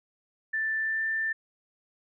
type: tone with pitch glide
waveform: sine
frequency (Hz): 1767 to 1780.3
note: A6 to A6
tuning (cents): +7 to +20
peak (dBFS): -26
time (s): 0.53-1.33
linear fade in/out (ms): 10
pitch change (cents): +13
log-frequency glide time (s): 0.79-1.03
effects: none